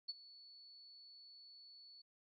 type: tone with ADSR envelope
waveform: sine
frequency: 4435 Hz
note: C#8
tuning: in tune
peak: -38 dBFS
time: 0.08-2.02 s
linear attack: 15 ms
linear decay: 28 ms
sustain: -19 dB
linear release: 9 ms
effects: none